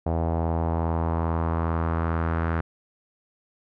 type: tone with low-pass filter sweep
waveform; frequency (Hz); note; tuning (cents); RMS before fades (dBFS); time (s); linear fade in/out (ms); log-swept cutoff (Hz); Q
sawtooth; 82.4; E2; 0; -25; 0.06-2.61; 5; 720 to 1500; 2.5
effects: none